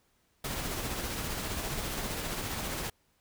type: noise with tremolo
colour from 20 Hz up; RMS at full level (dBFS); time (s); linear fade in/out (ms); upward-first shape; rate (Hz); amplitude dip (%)
pink; -34; 0.44-2.9; 5; sine; 15; 30
effects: pink hiss -71 dBFS RMS until 3.2 s